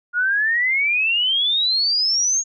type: exponential sweep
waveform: sine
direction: up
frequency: 1414 to 6670 Hz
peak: -16 dBFS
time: 0.13-2.44 s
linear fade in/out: 50 ms
effects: none